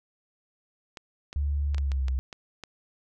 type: clicks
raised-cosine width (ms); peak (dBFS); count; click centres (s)
0.2; -22; 8; 0.972 / 1.329 / 1.746 / 1.782 / 1.918 / 2.083 / 2.328 / 2.637
type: tone with pitch glide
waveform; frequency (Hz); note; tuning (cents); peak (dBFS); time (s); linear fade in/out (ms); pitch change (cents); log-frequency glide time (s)
sine; 71.8 to 65.08; D2 to C2; -39 to -9; -24; 1.36-2.19; 0; -170; 1.73-2.08
effects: none